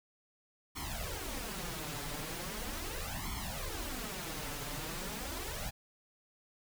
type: noise with flanger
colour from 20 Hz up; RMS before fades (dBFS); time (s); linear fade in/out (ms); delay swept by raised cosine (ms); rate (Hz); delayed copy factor
pink; -40; 0.75-5.71; 20; 0.92 to 6.92; 0.39; +1
effects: none